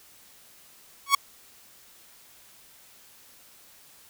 sawtooth tone with exponential growth, 1114 Hz, C#6, 8 cents sharp, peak -9 dBFS, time 1.06-1.15 s, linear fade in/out 5 ms, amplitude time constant 19 ms, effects white hiss -54 dBFS RMS until 4.09 s

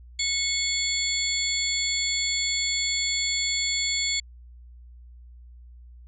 sine tone cluster, 2185 / 3403 / 4410 / 7240 Hz, C#7 / G#7 / C#8 / A8, -26 / +41 / -10 / +48 cents, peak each -29 dBFS, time 0.19-4.2 s, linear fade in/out 5 ms, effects added 60 Hz sine -44 dBFS peak until 6.07 s

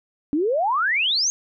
sine exponential sweep, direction up, 277.2 to 6645 Hz, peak -18 dBFS, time 0.33-1.3 s, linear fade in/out 0 ms, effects none

